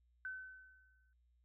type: tone with exponential decay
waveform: sine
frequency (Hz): 1521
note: F#6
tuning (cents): +47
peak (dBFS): -40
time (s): 0.25-1.13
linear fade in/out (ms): 1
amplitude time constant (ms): 190
effects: added 60 Hz sine -70 dBFS peak until 1.44 s